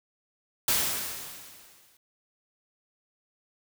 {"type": "noise with exponential decay", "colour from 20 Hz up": "white", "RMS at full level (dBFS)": -23, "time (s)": [0.68, 1.97], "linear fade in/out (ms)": 2, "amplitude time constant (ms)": 280, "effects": []}